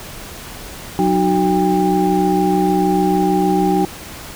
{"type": "tone cluster", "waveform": "sine", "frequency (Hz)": [184.4, 306.7, 373.3, 800], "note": ["F#3", "D#4", "F#4", "G5"], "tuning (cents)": [-6, -25, 15, 35], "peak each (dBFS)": -18, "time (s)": [0.99, 3.85], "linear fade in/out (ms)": 0, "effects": ["pink hiss -33 dBFS RMS until 4.35 s"]}